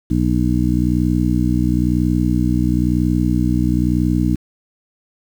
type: harmonic tone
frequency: 61 Hz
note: B1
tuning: 21 cents flat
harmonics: 1 / 2 / 3 / 4 / 5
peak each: -20 / -20 / -20 / -20 / -20 dBFS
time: 0.1-4.36 s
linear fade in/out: 10 ms
effects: 7-bit